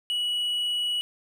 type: tone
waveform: triangle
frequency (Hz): 2931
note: F#7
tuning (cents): -17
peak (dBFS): -23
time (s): 0.1-1.01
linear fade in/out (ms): 0
effects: none